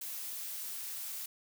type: noise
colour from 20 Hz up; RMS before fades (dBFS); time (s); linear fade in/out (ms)
blue; -41; 0.01-1.26; 5
effects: none